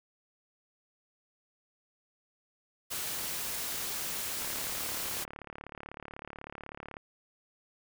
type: noise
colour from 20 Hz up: white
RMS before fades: -36 dBFS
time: 2.9-5.25 s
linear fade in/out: 20 ms
type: click train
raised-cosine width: 0.5 ms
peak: -27 dBFS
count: 93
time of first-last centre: 4.42-6.968 s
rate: 36.1 Hz
effects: none